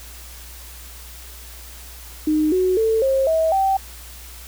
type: tone with pitch steps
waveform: sine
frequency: 307.4 / 369.8 / 444.9 / 535.2 / 643.9 / 774.6 Hz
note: D#4 / F#4 / A4 / C5 / E5 / G5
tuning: -21 / -1 / +19 / +39 / -41 / -21 cents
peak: -15 dBFS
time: 2.27-3.77 s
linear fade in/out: 5 ms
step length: 250 ms
effects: added 60 Hz sine -39 dBFS peak until 4.47 s + white hiss -41 dBFS RMS until 4.47 s